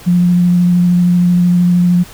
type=tone with vibrato; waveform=sine; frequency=176.7 Hz; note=F3; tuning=21 cents sharp; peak=-7 dBFS; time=0.06-2.04 s; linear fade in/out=20 ms; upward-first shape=triangle; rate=13 Hz; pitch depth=16 cents each way; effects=pink hiss -36 dBFS RMS until 2.13 s